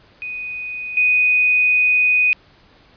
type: tone with level steps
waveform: sine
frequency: 2489 Hz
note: D#7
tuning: in tune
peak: -25 / -12 dBFS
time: 0.22-2.33 s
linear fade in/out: 0 ms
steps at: 0.97 s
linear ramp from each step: 2 ms
effects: pink hiss -51 dBFS RMS until 2.96 s + resampled to 11025 Hz